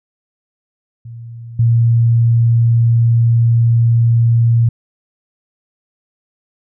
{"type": "tone with level steps", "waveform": "sine", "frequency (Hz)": 116.54, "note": "A#2", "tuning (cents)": 0, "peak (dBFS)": [-28, -8], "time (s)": [1.05, 4.69], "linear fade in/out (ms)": 5, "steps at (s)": 1.59, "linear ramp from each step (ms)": 5, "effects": []}